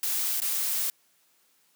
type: noise with dropouts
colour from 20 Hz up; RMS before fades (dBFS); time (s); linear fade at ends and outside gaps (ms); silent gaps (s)
blue; -28; 0.03-0.9; 1; 0.402-0.418
effects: white hiss -66 dBFS RMS until 1.75 s + high-pass 150 Hz 12 dB/octave